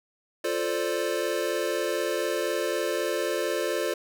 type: chord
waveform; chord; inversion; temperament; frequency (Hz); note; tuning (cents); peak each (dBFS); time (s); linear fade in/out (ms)
square; D minor seventh; first; equal; 349.2 / 440 / 523.3 / 587.3; F4 / A4 / C5 / D5; 0 / 0 / 0 / 0; -32; 0.44-3.94; 5
effects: none